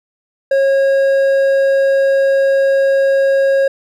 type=tone with hard clipping; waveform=triangle; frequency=545 Hz; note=C#5; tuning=29 cents flat; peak=-11 dBFS; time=0.51-3.68 s; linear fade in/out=5 ms; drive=9 dB; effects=none